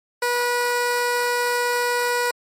15% pulse tone, 486.1 Hz, B4, 28 cents flat, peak -13 dBFS, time 0.22-2.31 s, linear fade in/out 5 ms, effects MP3 64 kbps

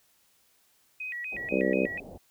sine tone with vibrato, 2200 Hz, C#7, 14 cents flat, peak -33 dBFS, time 1-2 s, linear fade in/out 5 ms, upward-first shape square, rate 4.1 Hz, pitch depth 230 cents each way
white low-pass noise, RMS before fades -45 dBFS, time 1.32-2.18 s, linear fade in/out 5 ms, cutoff 740 Hz, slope 48 dB/octave
harmonic tone, 64.7 Hz, C2, 19 cents flat, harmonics 3 / 4 / 5 / 6 / 7 / 8 / 9, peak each -31 / -31 / -31 / -31 / -31 / -31 / -31 dBFS, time 1.51-1.87 s, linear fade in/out 20 ms
effects white hiss -66 dBFS RMS until 2.3 s

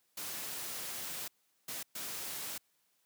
white noise bursts at uneven times, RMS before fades -41 dBFS, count 3, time 0.17-1.28 / 1.68-1.83 / 1.95-2.58 s, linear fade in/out 5 ms, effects white hiss -75 dBFS RMS until 3.05 s + high-pass 100 Hz 12 dB/octave

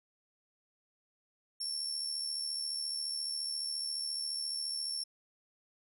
35% pulse tone with amplitude modulation, 5440 Hz, F8, 46 cents flat, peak -30 dBFS, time 1.6-5.04 s, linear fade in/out 10 ms, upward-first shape sine, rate 74.4 Hz, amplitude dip 50%, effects none

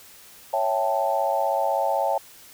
sine chord, A dominant seventh, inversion first, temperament equal, 554.4 / 659.3 / 784 / 880 Hz, C#5 / E5 / G5 / A5, 0 / 0 / 0 / 0 cents, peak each -26 dBFS, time 0.53-2.18 s, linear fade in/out 5 ms, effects white hiss -48 dBFS RMS until 2.53 s

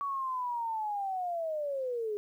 sine linear sweep, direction down, 1135 to 406.5 Hz, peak -31 dBFS, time 0.01-2.17 s, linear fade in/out 0 ms, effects 11-bit

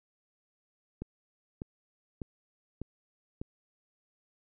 click train, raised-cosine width 3 ms, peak -24 dBFS, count 5, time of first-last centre 1.02-3.415 s, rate 1.67 Hz, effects none

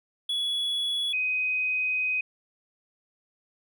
triangle / sine tone pair in turn, 3384 / 2510 Hz, G#7 / D#7, +32 / +15 cents, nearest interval perfect fourth, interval 517 cents, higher first, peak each -24 dBFS, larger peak neither, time 0.29-1.13 / 1.13-2.21 s, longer second, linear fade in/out 5 ms, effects none

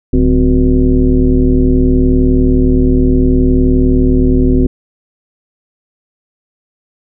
sine tone with frequency modulation, 146.83 Hz, D3, in tune, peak -6 dBFS, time 0.13-4.67 s, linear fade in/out 5 ms, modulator 111 Hz, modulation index 1.9, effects none

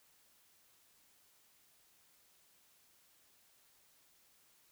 silence, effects white hiss -69 dBFS RMS until 4.71 s

